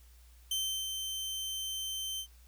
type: tone with ADSR envelope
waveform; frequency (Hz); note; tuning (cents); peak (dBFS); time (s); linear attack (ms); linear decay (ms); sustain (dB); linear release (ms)
sawtooth; 3100; G7; -20; -27; 0.51-2.27; 4; 350; -5; 77
effects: added 60 Hz sine -55 dBFS peak until 2.47 s + white hiss -65 dBFS RMS until 2.47 s